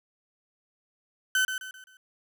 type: tone with echo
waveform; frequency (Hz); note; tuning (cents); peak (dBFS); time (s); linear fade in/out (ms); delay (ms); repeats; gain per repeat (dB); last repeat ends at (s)
35% pulse; 1522; F#6; +48; -20; 1.35-1.45; 2; 130; 4; -8; 1.97
effects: none